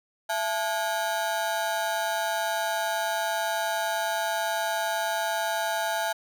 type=ring-modulated tone; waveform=30% pulse; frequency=770 Hz; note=G5; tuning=31 cents flat; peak=-20 dBFS; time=0.29-6.13 s; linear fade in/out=10 ms; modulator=99.5 Hz; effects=none